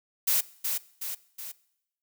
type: noise with echo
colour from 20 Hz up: blue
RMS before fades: -24 dBFS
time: 0.27-0.41 s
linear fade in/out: 10 ms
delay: 370 ms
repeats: 3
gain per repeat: -5 dB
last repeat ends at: 1.52 s
effects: noise-tail reverb RT60 0.8 s tail -21 dB re dry